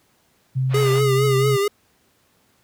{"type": "tone", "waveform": "sine", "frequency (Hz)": 130.81, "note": "C3", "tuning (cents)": 0, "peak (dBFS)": -17, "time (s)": [0.55, 1.57], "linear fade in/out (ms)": 20}
{"type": "band-pass noise", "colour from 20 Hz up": "pink", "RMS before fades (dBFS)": -35, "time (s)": [0.69, 1.03], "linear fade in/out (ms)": 50, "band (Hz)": [420, 3400], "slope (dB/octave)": 24}
{"type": "tone with vibrato", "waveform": "square", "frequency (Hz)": 410, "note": "G#4", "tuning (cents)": -22, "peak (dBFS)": -18, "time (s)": [0.74, 1.68], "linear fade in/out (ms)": 5, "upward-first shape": "triangle", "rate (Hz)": 4.4, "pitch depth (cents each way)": 72}
{"effects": ["pink hiss -61 dBFS RMS until 2.63 s", "high-pass 80 Hz 12 dB/octave"]}